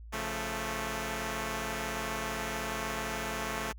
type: chord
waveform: 5% pulse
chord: Db augmented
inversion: none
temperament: equal with one note detuned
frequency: 137.32 / 174.61 / 220 Hz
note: Db3 / F3 / A3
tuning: -16 / 0 / 0 cents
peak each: -29 / -29 / -24 dBFS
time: 0.12-3.73 s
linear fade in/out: 20 ms
effects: added 56 Hz sine -44 dBFS peak until 3.78 s